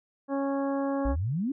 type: harmonic tone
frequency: 276.1 Hz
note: C#4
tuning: 7 cents flat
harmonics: 1 / 2 / 3 / 4 / 5 / 6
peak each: -28 / -31 / -37 / -39 / -48 / -47 dBFS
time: 0.28-1.16 s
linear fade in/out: 50 ms
type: exponential sweep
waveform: sine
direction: up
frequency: 51.2 to 294.4 Hz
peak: -26 dBFS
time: 1.05-1.52 s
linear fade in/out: 5 ms
effects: none